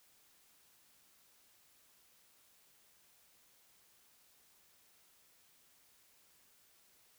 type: silence
effects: white hiss -68 dBFS RMS until 7.18 s